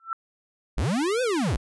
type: tone with exponential growth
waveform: sine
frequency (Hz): 1337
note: E6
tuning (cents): +24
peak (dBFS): -22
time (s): 0-0.13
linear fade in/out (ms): 1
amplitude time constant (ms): 27
type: linear two-way sweep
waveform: square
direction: up then down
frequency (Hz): 32.11 to 523.3 to 34.15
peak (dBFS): -23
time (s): 0.77-1.57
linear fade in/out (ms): 10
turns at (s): 1.22
effects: resampled to 24000 Hz